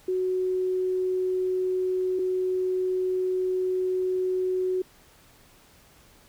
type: tone pair in turn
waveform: sine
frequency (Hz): 370 / 370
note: F#4 / F#4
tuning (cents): 0 / 0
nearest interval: unison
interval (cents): 0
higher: neither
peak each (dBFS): -23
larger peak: neither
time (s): 0.08-2.19 / 2.19-4.82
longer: second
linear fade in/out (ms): 5
effects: pink hiss -56 dBFS RMS until 6.28 s